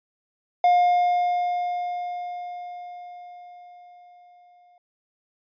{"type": "tone with exponential decay", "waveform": "triangle", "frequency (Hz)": 711, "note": "F5", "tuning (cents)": 31, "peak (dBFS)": -12, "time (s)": [0.64, 4.78], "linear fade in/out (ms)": 2, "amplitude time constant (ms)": 900, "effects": ["resampled to 11025 Hz"]}